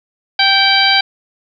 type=harmonic tone with a mistuned harmonic; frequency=784 Hz; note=G5; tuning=in tune; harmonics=1 / 2 / 3 / 4 / 5 / 6; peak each=-16 / -16 / -16 / -16 / -16 / -16 dBFS; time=0.39-1.01 s; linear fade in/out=5 ms; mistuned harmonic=3; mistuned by=-30 cents; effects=none